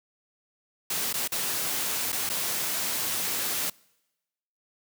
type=noise with dropouts; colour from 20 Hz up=white; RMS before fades=-29 dBFS; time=0.9-3.7 s; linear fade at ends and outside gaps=5 ms; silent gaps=1.129-1.139 / 1.277-1.319 / 2.121-2.126 / 2.292-2.298 s; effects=noise-tail reverb RT60 1.0 s tail -26 dB re dry + high-pass 100 Hz 12 dB/octave